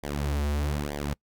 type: tone with flanger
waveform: sawtooth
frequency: 72.6 Hz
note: D2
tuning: 19 cents flat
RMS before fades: -29 dBFS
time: 0.03-1.14 s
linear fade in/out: 10 ms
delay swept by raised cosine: 0.73 to 6.73 ms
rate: 1.1 Hz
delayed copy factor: -1
effects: noise-tail reverb RT60 0.1 s tail -25 dB re dry